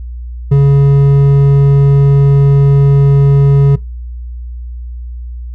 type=tone with hard clipping; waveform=triangle; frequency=139.8 Hz; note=C#3; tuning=15 cents sharp; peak=-5 dBFS; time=0.51-3.76 s; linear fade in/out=10 ms; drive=9 dB; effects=noise-tail reverb RT60 0.2 s tail -20 dB re dry + added 60 Hz sine -21 dBFS peak until 5.54 s